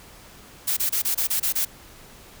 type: noise bursts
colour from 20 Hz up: blue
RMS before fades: -23 dBFS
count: 8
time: 0.67-1.652 s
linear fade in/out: 10 ms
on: 100 ms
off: 26 ms
effects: pink hiss -47 dBFS RMS until 2.4 s